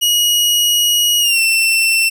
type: tone with pitch glide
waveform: sawtooth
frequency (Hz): 2900 to 2690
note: F#7 to E7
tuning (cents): -35 to +34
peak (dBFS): -8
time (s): 0.01-2.1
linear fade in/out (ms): 20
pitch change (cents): -131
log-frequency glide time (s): 1.2-1.4
effects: none